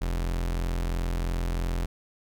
40% pulse tone, 43 Hz, F1, 26 cents flat, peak -25 dBFS, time 0.01-1.86 s, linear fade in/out 10 ms, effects none

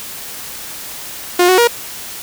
sawtooth tone with pitch steps, 355.5 / 370.3 / 474.3 Hz, F4 / F#4 / A#4, +31 / +1 / +30 cents, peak -4 dBFS, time 1.39-1.675 s, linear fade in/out 5 ms, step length 95 ms, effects white hiss -29 dBFS RMS until 2.22 s

